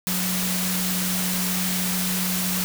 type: tone in noise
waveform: sine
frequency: 183.5 Hz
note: F#3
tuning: 14 cents flat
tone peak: -26 dBFS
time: 0.07-2.64 s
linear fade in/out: 0 ms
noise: white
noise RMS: -26 dBFS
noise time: 0.07-2.64 s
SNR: -3 dB
effects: none